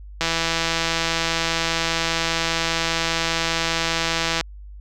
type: click train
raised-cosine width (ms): 0.2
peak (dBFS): -4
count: 694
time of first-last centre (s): 0.21-4.41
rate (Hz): 165
effects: added 50 Hz sine -36 dBFS peak until 4.8 s

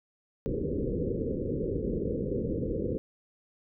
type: low-pass noise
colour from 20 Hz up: white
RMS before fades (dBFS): -31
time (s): 0.46-2.98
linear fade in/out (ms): 0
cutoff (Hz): 520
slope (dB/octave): 96
effects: none

